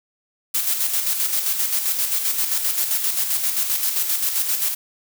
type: noise with tremolo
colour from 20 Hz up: blue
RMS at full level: -20 dBFS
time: 0.54-4.75 s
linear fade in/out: 10 ms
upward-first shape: square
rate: 7.6 Hz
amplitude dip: 45%
effects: none